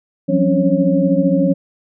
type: tone cluster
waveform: sine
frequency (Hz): 173.2 / 188.5 / 269.4 / 282.5 / 548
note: F3 / F#3 / C#4 / C#4 / C#5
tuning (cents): -14 / +32 / -49 / +33 / -20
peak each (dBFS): -18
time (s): 0.28-1.54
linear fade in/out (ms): 20
effects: none